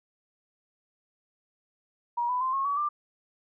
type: tone with pitch steps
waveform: sine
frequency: 953 / 995.8 / 1040.5 / 1087.1 / 1135.9 / 1186.9 Hz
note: A#5 / B5 / C6 / C#6 / C#6 / D6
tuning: +38 / +14 / -10 / -34 / +42 / +18 cents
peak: -25 dBFS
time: 2.17-2.89 s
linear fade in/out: 10 ms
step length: 120 ms
effects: none